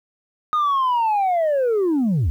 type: linear sweep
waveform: sine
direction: down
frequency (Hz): 1244.5 to 64.5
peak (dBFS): -14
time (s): 0.53-2.3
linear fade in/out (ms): 0
effects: tanh soft clip ceiling -15 dBFS + 9-bit